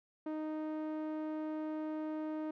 sawtooth tone with low-pass filter, 310 Hz, D#4, 6 cents flat, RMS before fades -39 dBFS, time 0.26-2.51 s, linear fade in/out 5 ms, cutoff 960 Hz, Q 0.56, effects none

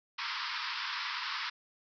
pink band-pass noise, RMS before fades -37 dBFS, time 0.18-1.5 s, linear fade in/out 10 ms, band 930 to 5300 Hz, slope 96 dB/octave, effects none

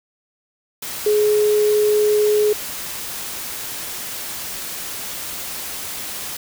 sine tone in noise, 421.1 Hz, G#4, 24 cents sharp, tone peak -13 dBFS, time 1.06-2.53 s, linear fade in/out 5 ms, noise white, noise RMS -29 dBFS, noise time 0.82-6.37 s, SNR +13 dB, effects none

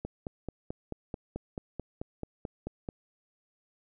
click train, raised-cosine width 2 ms, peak -22 dBFS, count 14, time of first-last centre 0.05-2.888 s, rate 4.58 Hz, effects none

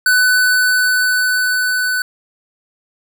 square tone with level ramp, 1499 Hz, F#6, 22 cents sharp, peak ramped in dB -10 to -16 dBFS, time 0.06-2.02 s, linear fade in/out 2 ms, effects none

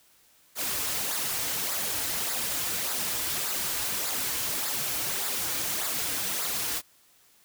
white noise with flanger, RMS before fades -30 dBFS, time 0.55-6.82 s, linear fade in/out 50 ms, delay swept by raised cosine 0.33 to 5.33 ms, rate 1.7 Hz, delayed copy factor -0.6, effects white hiss -61 dBFS RMS until 7.44 s

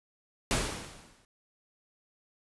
pink noise with exponential decay, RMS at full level -26 dBFS, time 0.51-1.25 s, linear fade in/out 0 ms, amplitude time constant 160 ms, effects resampled to 24000 Hz

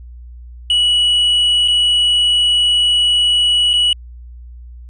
triangle tone with dropouts, 2934 Hz, F#7, 15 cents flat, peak -9 dBFS, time 0.7-3.93 s, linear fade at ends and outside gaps 2 ms, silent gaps 1.678-1.682 / 3.733-3.737 s, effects added 60 Hz sine -32 dBFS peak until 4.89 s + resampled to 24000 Hz

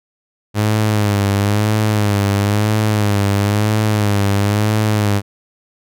sawtooth tone with vibrato, 103.83 Hz, G#2, in tune, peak -9 dBFS, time 0.54-5.22 s, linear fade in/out 50 ms, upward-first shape sine, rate 1 Hz, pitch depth 66 cents each way, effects none

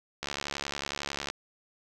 click train, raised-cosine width 0.2 ms, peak -15 dBFS, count 77, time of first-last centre 0.23-1.3 s, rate 71 Hz, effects none

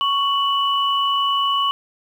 sine tone pair together, 1112.6 / 2960 Hz, C#6 / F#7, +6 / 0 cents, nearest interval octave + perfect fourth, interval 1694 cents, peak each -18 / -21 dBFS, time 0.01-1.71 s, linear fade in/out 0 ms, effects 8-bit

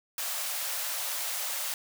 white high-pass noise, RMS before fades -33 dBFS, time 0.18-1.74 s, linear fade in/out 2 ms, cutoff 510 Hz, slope 96 dB/octave, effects none

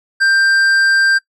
triangle tone with tanh clipping, 1575 Hz, G6, 8 cents sharp, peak -11 dBFS, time 0.2-1.19 s, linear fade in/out 20 ms, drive 13 dB, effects noise-tail reverb RT60 0.1 s tail -20 dB re dry

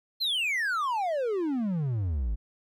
triangle exponential sweep, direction down, 4272 to 49.23 Hz, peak -24 dBFS, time 0.2-2.36 s, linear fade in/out 20 ms, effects none

